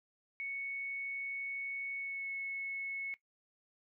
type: tone with pitch glide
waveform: sine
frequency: 2217 to 2197 Hz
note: C#7 to C#7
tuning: 0 to -16 cents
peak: -37 dBFS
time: 0.4-3.14 s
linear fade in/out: 0 ms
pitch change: -16 cents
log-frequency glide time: 1.97-2.3 s
effects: noise-tail reverb RT60 0.1 s tail -17 dB re dry